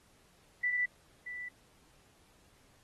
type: tone with echo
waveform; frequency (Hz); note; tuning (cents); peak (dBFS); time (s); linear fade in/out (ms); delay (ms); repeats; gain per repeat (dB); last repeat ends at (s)
sine; 1975.5; B6; 0; -28; 0.63-0.86; 10; 630; 1; -11; 1.49
effects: pink hiss -66 dBFS RMS until 2.83 s + AAC 32 kbps